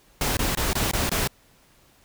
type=noise bursts; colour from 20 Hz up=pink; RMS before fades=-24 dBFS; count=6; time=0.21-1.275 s; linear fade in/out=2 ms; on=160 ms; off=21 ms; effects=pink hiss -58 dBFS RMS until 2.04 s